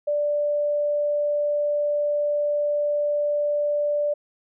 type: tone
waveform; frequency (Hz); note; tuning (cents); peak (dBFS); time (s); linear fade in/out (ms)
sine; 587.3; D5; 0; -20; 0.07-4.14; 10
effects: none